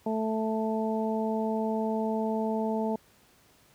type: harmonic tone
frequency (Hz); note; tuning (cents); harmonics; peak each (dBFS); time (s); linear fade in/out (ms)
220; A3; 0; 1 / 2 / 3 / 4; -29 / -32 / -34 / -35; 0.06-2.96; 5
effects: pink hiss -61 dBFS RMS until 3.74 s + high-pass 60 Hz 12 dB/octave